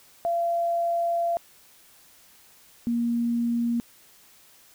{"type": "tone pair in turn", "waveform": "sine", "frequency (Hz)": [683, 235.6], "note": ["F5", "A#3"], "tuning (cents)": [-39, 19], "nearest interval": "octave + tritone", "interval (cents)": 1842, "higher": "first", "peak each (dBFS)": -22, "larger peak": "neither", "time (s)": [[0.25, 1.37], [2.87, 3.8]], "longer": "first", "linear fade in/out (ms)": 0, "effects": ["white hiss -55 dBFS RMS until 4.74 s"]}